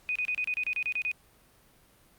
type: tone bursts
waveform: sine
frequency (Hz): 2489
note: D#7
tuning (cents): 0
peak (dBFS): -27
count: 11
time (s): 0.09-1.115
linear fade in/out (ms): 0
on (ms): 65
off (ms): 31
effects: pink hiss -61 dBFS RMS until 2.18 s + Opus 48 kbps